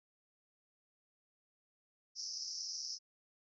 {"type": "band-pass noise", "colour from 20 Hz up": "pink", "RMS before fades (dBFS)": -43, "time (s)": [2.15, 2.99], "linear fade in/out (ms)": 50, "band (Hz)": [5000, 5800], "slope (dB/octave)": 96, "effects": []}